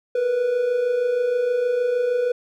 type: tone pair together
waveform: triangle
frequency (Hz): 466.2 / 492.6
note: A#4 / B4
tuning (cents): 0 / -5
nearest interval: minor second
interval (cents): 95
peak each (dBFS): -26 / -17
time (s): 0.15-2.32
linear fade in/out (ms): 5
effects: none